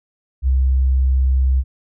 sine tone, 65.41 Hz, C2, in tune, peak -12 dBFS, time 0.42-1.64 s, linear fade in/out 50 ms, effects none

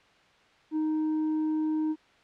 sine tone with tanh clipping, 311.1 Hz, D#4, in tune, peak -26 dBFS, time 0.71-1.96 s, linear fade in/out 50 ms, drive 3 dB, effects white hiss -60 dBFS RMS until 2.23 s + low-pass 3000 Hz 12 dB/octave

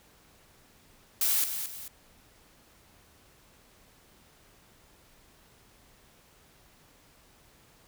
blue noise with echo, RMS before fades -26 dBFS, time 1.21-1.44 s, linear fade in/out 2 ms, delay 220 ms, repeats 2, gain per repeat -8 dB, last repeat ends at 1.88 s, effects pink hiss -60 dBFS RMS until 7.87 s

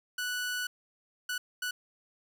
sawtooth tone bursts at uneven times, 1480 Hz, F#6, in tune, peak -28 dBFS, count 3, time 0.18-0.67 / 1.29-1.38 / 1.62-1.71 s, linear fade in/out 5 ms, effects none

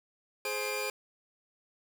sawtooth tone cluster, 418.9 / 523 / 2397 Hz, G#4 / C5 / D7, +15 / -1 / +35 cents, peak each -33 / -33 / -32 dBFS, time 0.45-0.9 s, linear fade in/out 2 ms, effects none

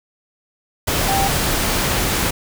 sine tone in noise, 784 Hz, G5, in tune, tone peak -18 dBFS, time 1.08-1.28 s, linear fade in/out 10 ms, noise pink, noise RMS -19 dBFS, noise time 0.87-2.31 s, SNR -2 dB, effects none

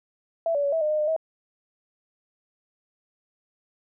sine tone with pitch steps, 664 / 574 / 565 / 650 / 608 / 612 / 605 / 641 Hz, E5 / D5 / C#5 / E5 / D#5 / D#5 / D#5 / E5, +12 / -40 / +33 / -24 / -40 / -29 / -49 / -49 cents, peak -21 dBFS, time 0.46-1.164 s, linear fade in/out 2 ms, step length 88 ms, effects none

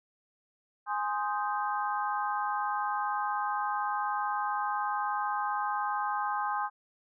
sine chord, Ab major seventh, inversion none, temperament equal with one note detuned, 830.6 / 1046.5 / 1244.5 / 1561.7 Hz, Ab5 / C6 / Eb6 / G6, 0 / 0 / 0 / -7 cents, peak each -32 / -34 / -35 / -38 dBFS, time 0.86-6.7 s, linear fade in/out 50 ms, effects none

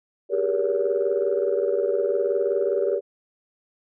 sine tone cluster, 388.7 / 408 / 473.5 / 569 Hz, G4 / G#4 / A#4 / C#5, -15 / -31 / +27 / +45 cents, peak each -25 dBFS, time 0.29-3.01 s, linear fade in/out 50 ms, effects tanh soft clip ceiling -12 dBFS

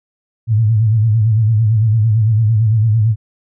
sine tone with vibrato, 110 Hz, A2, in tune, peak -9 dBFS, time 0.47-3.16 s, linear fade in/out 50 ms, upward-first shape sine, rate 8.9 Hz, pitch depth 94 cents each way, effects none

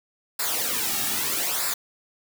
white noise with flanger, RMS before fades -26 dBFS, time 0.39-1.74 s, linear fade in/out 5 ms, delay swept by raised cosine 0.32 to 2.02 ms, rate 0.79 Hz, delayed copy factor -0.7, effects none

